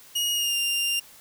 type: tone with pitch glide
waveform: sawtooth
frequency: 2878 to 2793 Hz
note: F#7 to F7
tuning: -49 to -1 cents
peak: -20 dBFS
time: 0.15-1 s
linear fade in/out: 10 ms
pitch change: -52 cents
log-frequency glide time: 0.34-0.56 s
effects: white hiss -50 dBFS RMS until 1.2 s